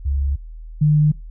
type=tone pair in turn; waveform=sine; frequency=69.3 / 150.8 Hz; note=C#2 / D3; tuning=0 / +46 cents; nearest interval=octave + minor second; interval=1346 cents; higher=second; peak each=-17 / -11 dBFS; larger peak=second; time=0.05-0.36 / 0.81-1.12 s; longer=neither; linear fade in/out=10 ms; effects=noise-tail reverb RT60 0.3 s tail -26 dB re dry + added 40 Hz sine -32 dBFS peak until 1.3 s